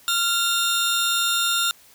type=tone pair together; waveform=sawtooth; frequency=1388 / 3659 Hz; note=F6 / A#7; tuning=-11 / -33 cents; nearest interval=octave + perfect fourth; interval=1678 cents; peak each=-19 dBFS; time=0.08-1.71 s; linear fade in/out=0 ms; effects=white hiss -52 dBFS RMS until 1.94 s